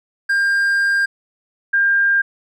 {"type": "tone pair in turn", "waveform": ["triangle", "sine"], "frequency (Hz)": [1601, 1601], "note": ["G6", "G6"], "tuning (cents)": [36, 36], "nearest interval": "unison", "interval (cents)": 0, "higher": "neither", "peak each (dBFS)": -12, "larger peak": "neither", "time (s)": [[0.29, 1.06], [1.73, 2.22]], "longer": "first", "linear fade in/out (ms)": 10, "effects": []}